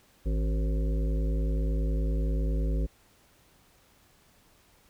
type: harmonic tone with a mistuned harmonic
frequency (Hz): 53.8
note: A1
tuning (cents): -38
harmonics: 1 / 3 / 5 / 7 / 9 / 10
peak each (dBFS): -25 / -35 / -39 / -42 / -44 / -45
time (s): 0.25-2.87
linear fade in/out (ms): 20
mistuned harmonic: 9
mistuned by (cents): -64
effects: pink hiss -62 dBFS RMS until 4.89 s